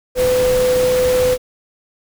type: tone in noise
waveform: sine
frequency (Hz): 504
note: B4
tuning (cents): +35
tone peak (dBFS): -12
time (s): 0.15-1.38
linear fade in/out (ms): 50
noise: pink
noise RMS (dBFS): -24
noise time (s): 0.15-1.38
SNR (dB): +9
effects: none